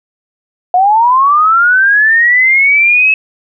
sine linear sweep, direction up, 708 to 2600 Hz, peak -5 dBFS, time 0.74-3.14 s, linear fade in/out 2 ms, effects none

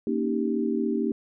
sine chord, Eb dominant seventh, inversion second, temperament equal, 233.1 / 277.2 / 311.1 / 392 Hz, Bb3 / Db4 / Eb4 / G4, 0 / 0 / 0 / 0 cents, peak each -27 / -31 / -29 / -29 dBFS, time 0.07-1.12 s, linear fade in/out 2 ms, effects none

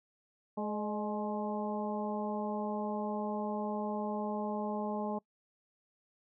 harmonic tone with a mistuned harmonic, 211.3 Hz, G#3, 30 cents sharp, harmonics 1 / 2 / 3 / 4 / 5, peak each -36 / -40 / -40 / -40 / -45 dBFS, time 0.57-5.19 s, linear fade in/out 10 ms, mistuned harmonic 3, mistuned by -45 cents, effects noise-tail reverb RT60 0.1 s tail -24 dB re dry

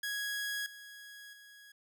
sawtooth tone with level steps, 1661.2 Hz, G#6, in tune, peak -31 / -45 / -50 dBFS, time 0.03-1.72 s, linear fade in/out 5 ms, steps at 0.66 / 1.33 s, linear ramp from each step 2 ms, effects none

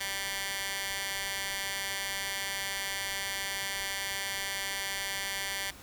15% pulse tone with high-pass filter, 196 Hz, G3, in tune, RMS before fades -35 dBFS, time 0-5.71 s, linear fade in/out 10 ms, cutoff 1800 Hz, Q 0.89, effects pink hiss -50 dBFS RMS until 5.82 s

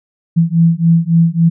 sine beating tone pair, 164.81 / 168.41 Hz, E3 / E3, 0 / +37 cents, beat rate 3.6 Hz, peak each -11 dBFS, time 0.36-1.5 s, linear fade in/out 20 ms, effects none

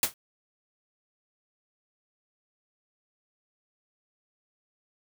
white noise with exponential decay, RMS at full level -19 dBFS, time 0.03-0.14 s, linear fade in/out 2 ms, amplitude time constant 22 ms, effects none

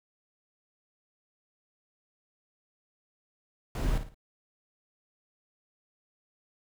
brown noise with echo, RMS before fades -29 dBFS, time 3.75-3.98 s, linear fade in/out 2 ms, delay 55 ms, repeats 3, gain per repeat -9 dB, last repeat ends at 4.145 s, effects none

